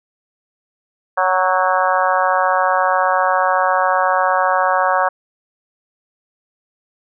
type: harmonic tone with a mistuned harmonic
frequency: 185.6 Hz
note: F#3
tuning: 6 cents sharp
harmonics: 3 / 4 / 5 / 6 / 7 / 8 / 9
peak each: -20 / -19 / -20 / -19 / -23 / -24 / -24 dBFS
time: 1.17-5.09 s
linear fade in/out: 10 ms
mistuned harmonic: 9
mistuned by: -40 cents
effects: none